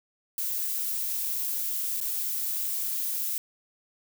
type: noise with dropouts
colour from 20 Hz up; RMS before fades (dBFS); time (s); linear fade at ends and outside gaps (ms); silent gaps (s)
violet; -30; 0.38-3.38; 1; 2.004-2.012
effects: none